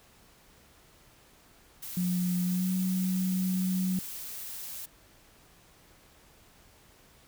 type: noise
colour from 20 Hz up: blue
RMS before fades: -40 dBFS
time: 1.82-4.86 s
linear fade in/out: 10 ms
type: tone with pitch glide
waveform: sine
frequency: 179.6 to 185.83 Hz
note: F3 to F#3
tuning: +49 to +8 cents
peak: -26 dBFS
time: 1.97-3.99 s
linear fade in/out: 2 ms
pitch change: +59 cents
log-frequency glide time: 2.43-2.72 s
effects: pink hiss -59 dBFS RMS until 7.27 s